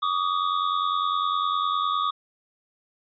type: tone pair together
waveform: square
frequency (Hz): 1145.1 / 1235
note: D6 / D#6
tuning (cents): -44 / -13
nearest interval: minor second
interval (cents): 131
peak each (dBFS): -26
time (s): 0.02-2.11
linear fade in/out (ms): 10
effects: resampled to 11025 Hz